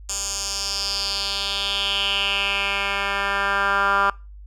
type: tone with band-pass filter sweep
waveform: 10% pulse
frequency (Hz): 198.7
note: G3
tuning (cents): +24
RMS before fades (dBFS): -23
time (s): 0.09-4.1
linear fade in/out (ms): 2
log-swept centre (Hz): 7000 to 1300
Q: 3.8
effects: noise-tail reverb RT60 0.3 s tail -24 dB re dry + added 50 Hz sine -38 dBFS peak until 4.46 s